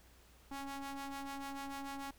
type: ring-modulated tone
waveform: sawtooth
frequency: 277.2 Hz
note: C#4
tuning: in tune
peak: -35 dBFS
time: 0.51-2.11 s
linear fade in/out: 5 ms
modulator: 551 Hz
effects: added 60 Hz sine -63 dBFS peak until 2.18 s + pink hiss -65 dBFS RMS until 2.18 s